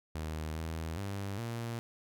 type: tone with pitch steps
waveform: sawtooth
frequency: 78.3 / 80.7 / 99.2 / 116.7 Hz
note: D#2 / E2 / G2 / A#2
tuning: +11 / -36 / +21 / +2 cents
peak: -32 dBFS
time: 0.15-1.79 s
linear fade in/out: 0 ms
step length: 410 ms
effects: none